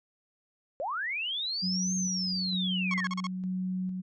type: linear two-way sweep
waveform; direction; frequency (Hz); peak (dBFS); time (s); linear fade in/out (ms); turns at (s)
sine; up then down; 508 to 6470 to 1603; -30; 0.8-3.07; 0; 1.95
type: tone with tremolo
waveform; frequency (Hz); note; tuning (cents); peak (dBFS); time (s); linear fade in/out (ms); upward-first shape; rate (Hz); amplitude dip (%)
sine; 185; F#3; 0; -29; 1.62-4.02; 20; square; 1.1; 30
type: tone bursts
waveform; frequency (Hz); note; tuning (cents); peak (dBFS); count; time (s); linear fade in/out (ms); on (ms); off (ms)
sawtooth; 1092; C#6; -26; -28; 6; 2.91-3.269; 2; 29; 37
effects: resampled to 16000 Hz